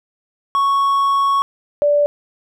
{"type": "tone pair in turn", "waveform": ["triangle", "sine"], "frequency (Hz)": [1108.7, 583.6], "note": ["C#6", "D5"], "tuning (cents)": [0, -11], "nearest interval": "major seventh", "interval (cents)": 1111, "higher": "first", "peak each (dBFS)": -11, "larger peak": "neither", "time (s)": [[0.55, 1.42], [1.82, 2.06]], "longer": "first", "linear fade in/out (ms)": 0, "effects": []}